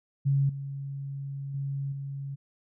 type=tone with level steps; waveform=sine; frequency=138.59 Hz; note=C#3; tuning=in tune; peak=-21 / -33 / -29 / -33 dBFS; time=0.25-2.36 s; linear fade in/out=20 ms; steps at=0.49 / 1.54 / 1.92 s; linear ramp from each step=5 ms; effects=none